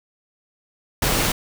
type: noise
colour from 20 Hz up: pink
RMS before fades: -20 dBFS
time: 1.02-1.32 s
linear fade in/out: 5 ms
effects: none